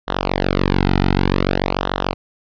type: tone with flanger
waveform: sawtooth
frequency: 46.84 Hz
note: F#1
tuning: 22 cents sharp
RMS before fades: -18 dBFS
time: 0.07-2.14 s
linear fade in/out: 20 ms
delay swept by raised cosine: 0.42 to 1.82 ms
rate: 0.54 Hz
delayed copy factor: -0.9
effects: resampled to 11025 Hz